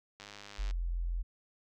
click train, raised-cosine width 0.2 ms, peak -30 dBFS, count 53, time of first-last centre 0.2-0.71 s, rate 102 Hz
sine tone, 42.97 Hz, F1, 27 cents flat, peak -31 dBFS, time 0.58-1.23 s, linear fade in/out 20 ms
effects none

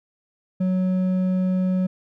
sine tone with hard clipping, 185 Hz, F#3, in tune, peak -20 dBFS, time 0.6-1.87 s, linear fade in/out 10 ms, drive 5 dB, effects none

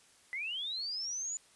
sine linear sweep, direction up, 1975.5 to 7040 Hz, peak -35 dBFS, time 0.33-1.37 s, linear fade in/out 0 ms, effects white hiss -63 dBFS RMS until 1.55 s + resampled to 24000 Hz

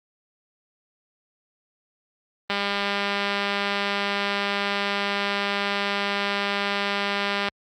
click train, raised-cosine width 0.3 ms, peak -9 dBFS, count 1003, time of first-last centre 2.5-7.485 s, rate 201 Hz, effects high-pass 60 Hz 12 dB/octave + Opus 32 kbps

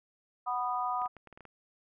sine chord, B major, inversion second, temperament just, 740.8 / 987.8 / 1234.7 Hz, F#5 / B5 / D#6, +2 / 0 / -14 cents, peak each -34 dBFS, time 0.46-1.08 s, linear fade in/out 20 ms
clicks, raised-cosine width 0.5 ms, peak -35 dBFS, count 8, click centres 1.018 / 1.059 / 1.167 / 1.273 / 1.327 / 1.375 / 1.407 / 1.453 s
effects none

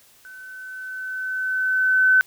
sine tone with level ramp, 1519 Hz, F#6, 45 cents sharp, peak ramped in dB -39 to -11 dBFS, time 0.25-2.21 s, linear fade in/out 0 ms, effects white hiss -54 dBFS RMS until 2.26 s

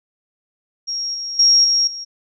sine tone with level steps, 5588 Hz, F8, in tune, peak -21 / -24 / -9 / -13 / -27 dBFS, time 0.87-2.05 s, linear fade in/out 20 ms, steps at 1.14 / 1.39 / 1.64 / 1.87 s, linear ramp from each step 5 ms, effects none

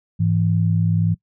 sine tone pair together, 104.26 / 165.5 Hz, G#2 / E3, +7 / +7 cents, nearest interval minor sixth, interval 800 cents, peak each -18 dBFS, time 0.19-1.15 s, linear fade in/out 20 ms, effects noise-tail reverb RT60 0.1 s tail -22 dB re dry

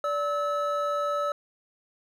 triangle tone pair together, 581 / 1298 Hz, D5 / E6, -19 / -27 cents, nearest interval octave + major second, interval 1392 cents, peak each -26 dBFS, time 0.04-1.32 s, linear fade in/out 2 ms, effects none

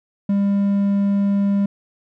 triangle tone with hard clipping, 199.9 Hz, G3, 34 cents sharp, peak -16 dBFS, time 0.29-1.66 s, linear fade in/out 5 ms, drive 6 dB, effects none

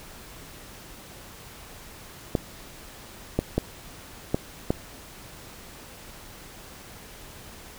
clicks, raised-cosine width 2 ms, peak -8 dBFS, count 5, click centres 2.352 / 3.39 / 3.58 / 4.345 / 4.705 s, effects pink hiss -45 dBFS RMS until 7.78 s

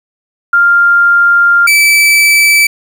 sine / 40% pulse tone pair in turn, 1396.9 / 2312 Hz, F6 / D7, 0 / -28 cents, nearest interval major sixth, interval 872 cents, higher second, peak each -4 dBFS, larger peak neither, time 0.53-1.67 / 1.67-2.67 s, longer first, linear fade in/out 5 ms, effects 7-bit

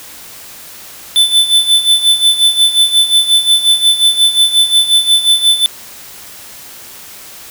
square tone with tremolo, 3515 Hz, A7, 2 cents flat, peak -5 dBFS, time 1.16-5.66 s, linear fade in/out 0 ms, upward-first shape sine, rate 5.6 Hz, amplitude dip 75%, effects white hiss -33 dBFS RMS until 7.5 s

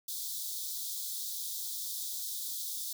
white high-pass noise, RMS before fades -38 dBFS, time 0.08-2.93 s, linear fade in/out 5 ms, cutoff 3400 Hz, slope 96 dB/octave, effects none

